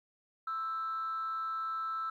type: tone with frequency modulation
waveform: sine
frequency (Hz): 1318.5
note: E6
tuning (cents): 0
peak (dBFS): -32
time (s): 0.47-2.1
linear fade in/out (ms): 5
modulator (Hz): 269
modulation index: 0.25
effects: tanh soft clip ceiling -30 dBFS + 12-bit